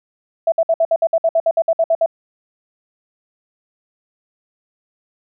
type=tone bursts; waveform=sine; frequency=659.3 Hz; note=E5; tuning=in tune; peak=-11 dBFS; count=15; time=0.47-2.061 s; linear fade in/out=5 ms; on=51 ms; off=59 ms; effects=none